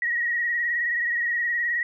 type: tone with vibrato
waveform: sine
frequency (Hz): 1900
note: A#6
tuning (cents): +33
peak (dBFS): -22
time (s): 0.02-1.83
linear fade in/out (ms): 2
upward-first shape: triangle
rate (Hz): 19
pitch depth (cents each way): 50
effects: none